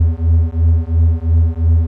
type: beating tone pair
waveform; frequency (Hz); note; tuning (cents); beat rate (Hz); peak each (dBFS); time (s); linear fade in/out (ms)
triangle; 80.7 / 83.6; E2 / E2; -36 / +25; 2.9; -11; 0-1.87; 10
effects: none